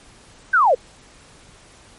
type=linear sweep; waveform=sine; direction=down; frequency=1592 to 449.4 Hz; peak=-11 dBFS; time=0.53-0.75 s; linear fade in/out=10 ms; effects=pink hiss -48 dBFS RMS until 1.98 s + MP3 48 kbps